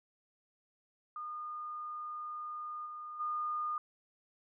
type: tone with level steps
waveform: sine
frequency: 1220 Hz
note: D#6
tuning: 34 cents flat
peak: -39 / -42 / -33 dBFS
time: 1.16-3.78 s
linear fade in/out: 2 ms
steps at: 2.85 / 3.19 s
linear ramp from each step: 20 ms
effects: none